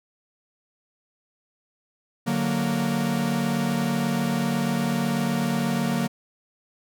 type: chord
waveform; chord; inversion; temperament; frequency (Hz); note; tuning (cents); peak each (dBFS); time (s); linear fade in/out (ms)
45% pulse; D augmented; none; equal; 146.83 / 185 / 233.1; D3 / F#3 / A#3; 0 / 0 / 0; -29 / -27 / -25; 2.26-6.08; 20
effects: none